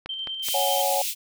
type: click train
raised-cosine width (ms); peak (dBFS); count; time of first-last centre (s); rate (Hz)
0.3; -18; 3; 0.06-0.486; 4.7
type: tone with tremolo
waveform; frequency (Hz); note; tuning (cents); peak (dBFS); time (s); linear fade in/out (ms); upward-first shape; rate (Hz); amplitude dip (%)
sine; 3129; G7; -4; -28; 0.09-0.82; 5; square; 9.8; 30
type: high-pass noise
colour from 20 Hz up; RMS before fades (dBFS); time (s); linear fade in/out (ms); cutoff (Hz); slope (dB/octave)
white; -28; 0.42-1.15; 50; 2300; 48
type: chord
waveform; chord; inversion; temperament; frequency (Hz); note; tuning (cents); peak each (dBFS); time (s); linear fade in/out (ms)
sine; C# suspended fourth; none; equal; 554.4 / 740 / 830.6; C#5 / F#5 / G#5; 0 / 0 / 0; -26 / -26 / -27; 0.54-1.02; 5
effects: none

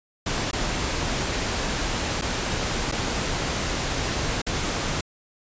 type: noise with dropouts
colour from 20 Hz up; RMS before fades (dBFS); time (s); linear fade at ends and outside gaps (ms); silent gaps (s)
pink; -26; 0.26-5.01; 5; 0.513-0.53 / 2.214-2.22 / 2.916-2.922 / 4.418-4.465
effects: resampled to 16000 Hz

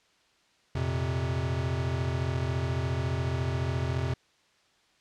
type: chord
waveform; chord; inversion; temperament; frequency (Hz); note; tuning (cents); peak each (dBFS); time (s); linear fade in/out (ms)
square; F suspended fourth; none; equal; 87.31 / 116.54 / 130.81; F2 / Bb2 / C3; 0 / 0 / 0; -32 / -36 / -31; 0.75-4.14; 5
effects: white hiss -65 dBFS RMS until 5 s + low-pass 5000 Hz 12 dB/octave

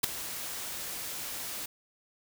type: noise with ADSR envelope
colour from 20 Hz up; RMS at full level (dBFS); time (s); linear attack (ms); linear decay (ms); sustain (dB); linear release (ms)
white; -21; 0.03-1.66; 13; 4; -17; 5
effects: none

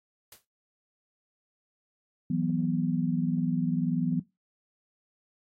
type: noise with exponential decay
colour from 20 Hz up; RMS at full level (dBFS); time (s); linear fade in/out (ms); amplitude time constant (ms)
white; -44; 0.32-0.45; 2; 27
type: chord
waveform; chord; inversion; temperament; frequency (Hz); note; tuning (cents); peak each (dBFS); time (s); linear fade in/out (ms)
sine; E suspended second; none; equal; 164.81 / 185 / 246.9; E3 / F#3 / B3; 0 / 0 / 0; -29; 2.3-4.2; 5
effects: noise-tail reverb RT60 0.2 s tail -18 dB re dry + AAC 48 kbps

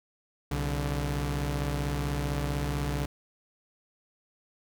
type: tone pair together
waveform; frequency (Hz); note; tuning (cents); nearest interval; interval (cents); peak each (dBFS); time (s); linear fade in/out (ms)
sawtooth; 64.4 / 144.57; C2 / D3; -27 / -27; octave + major second; 1400; -27; 0.51-3.06; 5
effects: none

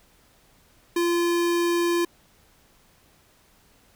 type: tone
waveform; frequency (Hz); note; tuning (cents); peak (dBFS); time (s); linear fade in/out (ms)
square; 344.3; F4; -25; -21; 0.96-2.05; 5
effects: pink hiss -59 dBFS RMS until 3.95 s

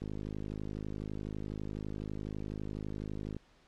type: click train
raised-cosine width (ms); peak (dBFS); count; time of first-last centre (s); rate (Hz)
3; -27; 175; 0.02-3.366; 52
effects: pink hiss -65 dBFS RMS until 3.67 s + low-pass 5000 Hz 12 dB/octave

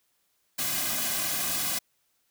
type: noise with comb filter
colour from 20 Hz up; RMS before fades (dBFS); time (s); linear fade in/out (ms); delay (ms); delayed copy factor
white; -29; 0.58-1.79; 10; 2.2; -0.75
effects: white hiss -72 dBFS RMS until 2.3 s

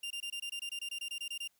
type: tone bursts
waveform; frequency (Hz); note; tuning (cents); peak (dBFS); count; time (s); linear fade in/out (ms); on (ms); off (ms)
40% pulse; 2794; F7; 0; -36; 15; 0.03-1.477; 5; 75; 23
effects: white hiss -74 dBFS RMS until 1.59 s

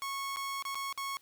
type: tone with dropouts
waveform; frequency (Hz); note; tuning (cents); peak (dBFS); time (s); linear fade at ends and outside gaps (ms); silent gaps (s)
sawtooth; 1100; C#6; -14; -31; 0.02-1.17; 0; 0.361-0.369 / 0.624-0.652 / 0.746-0.754 / 0.926-0.976
effects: white hiss -65 dBFS RMS until 1.21 s

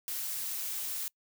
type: noise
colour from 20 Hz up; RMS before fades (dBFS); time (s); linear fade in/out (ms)
blue; -36; 0.08-1.08; 0
effects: noise-tail reverb RT60 0.1 s tail -26 dB re dry

